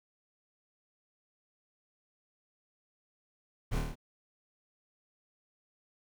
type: noise with echo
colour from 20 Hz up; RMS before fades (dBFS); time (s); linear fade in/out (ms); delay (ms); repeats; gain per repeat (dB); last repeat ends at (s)
brown; -31; 3.71-3.8; 20; 26; 6; -2; 3.956
effects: none